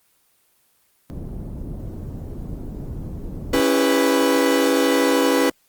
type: low-pass noise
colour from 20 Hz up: pink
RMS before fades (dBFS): -31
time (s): 1.1-3.6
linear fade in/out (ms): 0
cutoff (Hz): 300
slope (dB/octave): 12
type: chord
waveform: 40% pulse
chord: C# half-diminished seventh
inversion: none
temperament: equal with one note detuned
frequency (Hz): 277.2 / 329.6 / 400.5 / 493.9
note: C#4 / E4 / G4 / B4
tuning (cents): 0 / 0 / +37 / 0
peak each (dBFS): -19 / -22 / -23 / -19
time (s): 3.53-5.5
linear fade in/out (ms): 5
effects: white hiss -62 dBFS RMS until 5.68 s + Opus 24 kbps